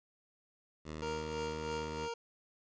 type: tone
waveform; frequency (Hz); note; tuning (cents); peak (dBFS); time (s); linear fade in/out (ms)
10% pulse; 77.78; D#2; 0; -33; 0.84-2.09; 50
type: tone with tremolo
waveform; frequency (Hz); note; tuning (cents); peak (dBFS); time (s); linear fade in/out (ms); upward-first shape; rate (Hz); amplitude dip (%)
25% pulse; 466.2; A#4; 0; -33; 1.02-2.14; 5; sine; 3.1; 50
effects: resampled to 16000 Hz + 10-bit